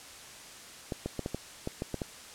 clicks, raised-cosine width 2 ms, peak -19 dBFS, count 9, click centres 0.922 / 1.06 / 1.193 / 1.261 / 1.346 / 1.674 / 1.821 / 1.943 / 2.018 s, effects white hiss -48 dBFS RMS until 2.34 s + low-pass 9000 Hz 12 dB/octave

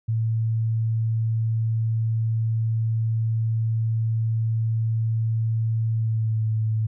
sine tone with pitch glide, 112.5 to 109.93 Hz, A2 to A2, +39 to -1 cents, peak -20 dBFS, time 0.08-6.87 s, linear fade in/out 10 ms, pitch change -40 cents, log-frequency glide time 5.9-6.45 s, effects none

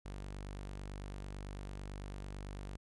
sawtooth tone, 49 Hz, G1, in tune, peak -39 dBFS, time 0.05-2.77 s, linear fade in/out 10 ms, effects resampled to 24000 Hz

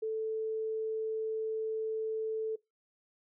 sine tone, 440 Hz, A4, in tune, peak -31 dBFS, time 0.02-2.56 s, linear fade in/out 10 ms, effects noise-tail reverb RT60 0.2 s tail -22 dB re dry

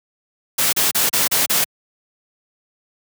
white noise bursts, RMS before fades -17 dBFS, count 6, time 0.58-1.645 s, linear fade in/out 10 ms, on 150 ms, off 33 ms, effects high-pass 100 Hz 12 dB/octave

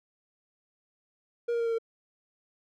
triangle tone with pitch steps, 473 / 468.4 / 463.8 / 459.3 / 454.8 Hz, A#4 / A#4 / A#4 / A#4 / A#4, +25 / +8 / -9 / -26 / -43 cents, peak -24 dBFS, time 1.48-1.785 s, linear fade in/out 10 ms, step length 61 ms, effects none

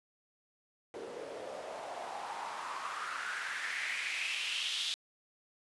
white noise with band-pass filter sweep, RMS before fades -39 dBFS, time 0.94-4.94 s, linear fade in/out 0 ms, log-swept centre 410 to 3600 Hz, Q 4, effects resampled to 24000 Hz

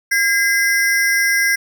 square ring-modulated tone, 1835 Hz, A#6, 28 cents flat, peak -11 dBFS, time 0.11-1.56 s, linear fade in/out 10 ms, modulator 212 Hz, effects none

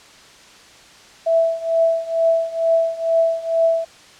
sine tone with tremolo, 659.3 Hz, E5, in tune, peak -11 dBFS, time 1.26-3.85 s, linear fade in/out 10 ms, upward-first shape triangle, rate 2.2 Hz, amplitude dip 90%, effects white hiss -45 dBFS RMS until 4.19 s + low-pass 6000 Hz 12 dB/octave

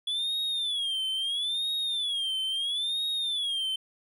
triangle tone with vibrato, 3404 Hz, G#7, 42 cents sharp, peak -26 dBFS, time 0.07-3.76 s, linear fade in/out 5 ms, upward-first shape sine, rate 0.75 Hz, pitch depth 170 cents each way, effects none

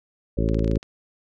harmonic tone, 55 Hz, A1, in tune, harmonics 1 / 2 / 3 / 4 / 5 / 6 / 7 / 8 / 10, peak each -23 / -26 / -28 / -29 / -30 / -31 / -31 / -32 / -33 dBFS, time 0.37-0.78 s, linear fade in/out 10 ms
clicks, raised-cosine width 0.2 ms, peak -23 dBFS, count 8, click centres 0.489 / 0.545 / 0.593 / 0.645 / 0.678 / 0.714 / 0.757 / 0.829 s
effects none

